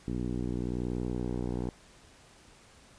10% pulse tone with low-pass filter sweep, 61 Hz, B1, 21 cents flat, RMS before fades -33 dBFS, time 0.08-1.69 s, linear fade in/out 0 ms, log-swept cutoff 310 to 590 Hz, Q 1.3, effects pink hiss -57 dBFS RMS until 2.98 s + resampled to 22050 Hz

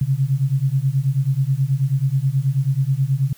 sine beating tone pair, 130.81 / 140.11 Hz, C3 / C#3, 0 / +19 cents, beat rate 9.3 Hz, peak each -19 dBFS, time 0.01-3.33 s, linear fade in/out 5 ms, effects white hiss -50 dBFS RMS until 3.37 s

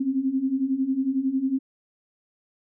sine beating tone pair, 258.4 / 269.4 Hz, C4 / C#4, -21 / -49 cents, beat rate 11 Hz, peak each -27 / -23 dBFS, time 0-1.59 s, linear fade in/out 10 ms, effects none

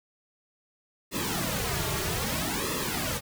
pink noise with flanger, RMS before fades -30 dBFS, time 1.11-3.21 s, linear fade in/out 50 ms, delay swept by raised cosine 1.3 to 4 ms, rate 0.62 Hz, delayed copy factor -1, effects none

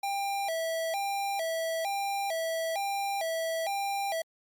square tone with vibrato, 721 Hz, F#5, 45 cents flat, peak -30 dBFS, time 0.03-4.22 s, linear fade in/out 5 ms, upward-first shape square, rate 1.1 Hz, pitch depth 170 cents each way, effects Opus 48 kbps

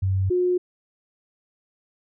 sine tone pair in turn, 95.4 / 360.2 Hz, G2 / F#4, -47 / -46 cents, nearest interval octave + major seventh, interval 2301 cents, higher second, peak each -19 / -18 dBFS, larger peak second, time 0.02-0.3 / 0.3-0.58 s, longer neither, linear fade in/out 10 ms, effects none

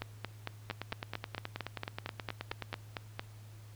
two click trains, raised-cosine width 0.3 ms, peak -20 / -21 dBFS, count 15 / 20, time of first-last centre 0.02-3.195 / 0.71-2.729 s, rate 4.41 / 9.41 Hz, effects added 106 Hz sine -49 dBFS peak until 3.75 s + pink hiss -61 dBFS RMS until 3.75 s

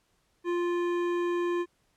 sine tone with hard clipping, 348.8 Hz, F4, 2 cents flat, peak -28 dBFS, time 0.44-1.66 s, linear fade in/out 50 ms, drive 13 dB, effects pink hiss -71 dBFS RMS until 1.96 s + low-pass 11000 Hz 12 dB/octave

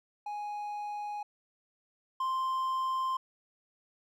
triangle tone pair in turn, 830.6 / 1046.5 Hz, G#5 / C6, 0 / 0 cents, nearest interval major third, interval 400 cents, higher second, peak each -33 / -27 dBFS, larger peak second, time 0.26-1.23 / 2.2-3.17 s, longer neither, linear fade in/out 5 ms, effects none

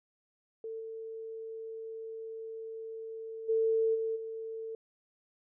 sine tone with level steps, 447.2 Hz, A4, 28 cents sharp, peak -37 / -39 / -25 / -30 / -37 dBFS, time 0.64-4.75 s, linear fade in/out 2 ms, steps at 0.79 / 3.48 / 3.94 / 4.15 s, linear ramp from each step 20 ms, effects none

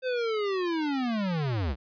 square linear sweep, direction down, 521 to 57.6 Hz, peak -27 dBFS, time 0.02-1.76 s, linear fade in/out 50 ms, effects resampled to 11025 Hz

